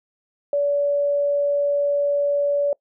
sine tone, 573 Hz, D5, 43 cents flat, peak -17 dBFS, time 0.53-2.73 s, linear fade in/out 2 ms, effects noise-tail reverb RT60 0.1 s tail -23 dB re dry

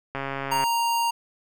click train, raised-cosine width 0.5 ms, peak -15 dBFS, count 68, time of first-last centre 0.15-0.639 s, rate 137 Hz
square tone, 932.3 Hz, A#5, in tune, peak -22 dBFS, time 0.51-1.11 s, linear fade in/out 10 ms
effects none

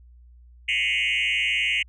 sine tone with frequency modulation, 2489 Hz, D#7, in tune, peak -19 dBFS, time 0.68-1.83 s, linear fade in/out 10 ms, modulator 112 Hz, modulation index 4.1, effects tanh soft clip ceiling -18 dBFS + added 60 Hz sine -47 dBFS peak until 1.88 s

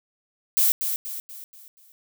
violet noise with echo, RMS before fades -19 dBFS, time 0.57-0.72 s, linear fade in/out 0 ms, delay 240 ms, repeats 5, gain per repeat -7 dB, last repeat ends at 1.92 s, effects none

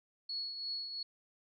sine tone with tremolo, 4365 Hz, C#8, 28 cents flat, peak -35 dBFS, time 0.29-1.03 s, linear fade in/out 5 ms, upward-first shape triangle, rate 2.9 Hz, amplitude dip 55%, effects none

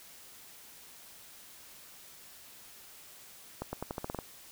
accelerating click train, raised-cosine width 1 ms, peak -21 dBFS, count 9, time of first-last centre 3.62-4.188 s, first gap 110 ms, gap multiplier 0.87, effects white hiss -53 dBFS RMS until 4.51 s

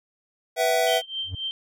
square chord, B suspended fourth, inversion none, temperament equal with one note detuned, 493.9 / 659.3 / 756.8 Hz, B4 / E5 / F#5, 0 / 0 / +39 cents, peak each -26 / -23 / -26 dBFS, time 0.56-1.02 s, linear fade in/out 50 ms
sine tone with tremolo, 3136 Hz, G7, in tune, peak -25 dBFS, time 0.87-1.51 s, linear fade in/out 0 ms, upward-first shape triangle, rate 3.8 Hz, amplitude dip 95%
triangle tone with exponential growth, 92.1 Hz, F#2, 7 cents flat, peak -23 dBFS, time 1.23-1.35 s, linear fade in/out 5 ms, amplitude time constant 26 ms
effects none

